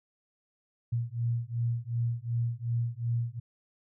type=beating tone pair; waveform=sine; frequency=116.54 / 119.24 Hz; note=A#2 / A#2; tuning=0 / +40 cents; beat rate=2.7 Hz; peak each=-31 dBFS; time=0.92-3.4 s; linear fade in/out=10 ms; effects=none